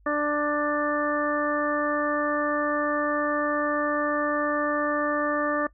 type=harmonic tone; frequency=295.2 Hz; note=D4; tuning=9 cents sharp; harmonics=1 / 2 / 3 / 4 / 5 / 6; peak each=-28 / -27 / -39 / -28 / -38 / -31 dBFS; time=0.06-5.67 s; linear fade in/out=5 ms; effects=noise-tail reverb RT60 0.1 s tail -20 dB re dry + added 50 Hz sine -54 dBFS peak until 5.73 s